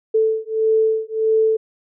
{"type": "beating tone pair", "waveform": "sine", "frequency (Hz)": [440, 441.6], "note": ["A4", "A4"], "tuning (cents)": [0, 6], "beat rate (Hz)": 1.6, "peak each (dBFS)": -18, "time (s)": [0.14, 1.57], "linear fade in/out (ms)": 10, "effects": []}